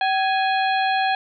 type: harmonic tone with a mistuned harmonic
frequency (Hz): 830.6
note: G#5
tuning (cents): 0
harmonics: 1 / 2 / 3 / 4 / 5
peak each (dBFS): -19 / -25 / -29 / -31 / -33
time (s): 0.01-1.15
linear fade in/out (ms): 2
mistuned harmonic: 1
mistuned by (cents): -140
effects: none